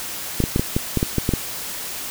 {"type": "clicks", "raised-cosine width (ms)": 3, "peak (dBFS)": -5, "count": 10, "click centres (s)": [0.403, 0.439, 0.561, 0.595, 0.765, 0.973, 1.029, 1.183, 1.291, 1.337], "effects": ["white hiss -30 dBFS RMS until 2.1 s"]}